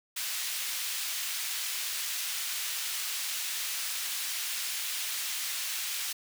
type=high-pass noise; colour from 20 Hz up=pink; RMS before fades=-34 dBFS; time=0.16-6.13 s; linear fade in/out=10 ms; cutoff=2500 Hz; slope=12 dB/octave; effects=none